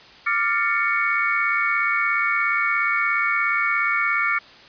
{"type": "tone cluster", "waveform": "sine", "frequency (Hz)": [1180, 1393, 1782, 2155, 2232], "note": ["D6", "F6", "A6", "C#7", "C#7"], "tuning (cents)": [8, -5, 22, -49, 11], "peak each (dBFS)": [-26, -24, -27, -31, -22], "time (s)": [0.26, 4.39], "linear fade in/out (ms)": 10, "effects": ["white hiss -46 dBFS RMS until 4.68 s", "resampled to 11025 Hz"]}